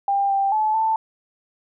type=tone with pitch steps; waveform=sine; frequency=796 / 787 / 863 / 885 Hz; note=G5 / G5 / A5 / A5; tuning=+26 / +7 / -34 / +10 cents; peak=-17 dBFS; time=0.08-0.96 s; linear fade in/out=2 ms; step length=220 ms; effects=none